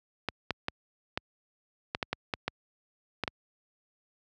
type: clicks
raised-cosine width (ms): 0.3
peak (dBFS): -13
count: 11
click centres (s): 0.287 / 0.507 / 0.684 / 1.175 / 1.949 / 2.028 / 2.13 / 2.338 / 2.48 / 3.237 / 3.278
effects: high-pass 60 Hz 12 dB/octave